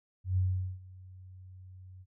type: tone with ADSR envelope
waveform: sine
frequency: 92.7 Hz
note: F#2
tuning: 4 cents sharp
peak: -24 dBFS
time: 0.24-2.06 s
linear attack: 130 ms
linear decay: 420 ms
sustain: -23 dB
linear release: 48 ms
effects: none